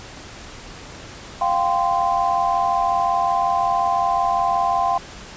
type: chord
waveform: sine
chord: F suspended second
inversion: none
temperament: equal with one note detuned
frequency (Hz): 698.5 / 784 / 1037.5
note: F5 / G5 / C6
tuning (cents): 0 / 0 / -15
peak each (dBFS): -21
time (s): 1.41-4.98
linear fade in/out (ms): 5
effects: pink hiss -38 dBFS RMS until 5.36 s + resampled to 16000 Hz